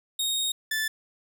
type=tone pair in turn; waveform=sawtooth; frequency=3729 / 1752.8 Hz; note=A#7 / A6; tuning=0 / -7 cents; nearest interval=octave + minor second; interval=1307 cents; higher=first; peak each=-22 dBFS; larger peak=neither; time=0.19-0.52 / 0.71-0.88 s; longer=first; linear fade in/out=5 ms; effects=10-bit